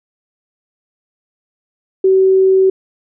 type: tone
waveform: sine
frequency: 380.5 Hz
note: F#4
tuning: 48 cents sharp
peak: -7 dBFS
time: 2.04-2.7 s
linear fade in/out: 5 ms
effects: none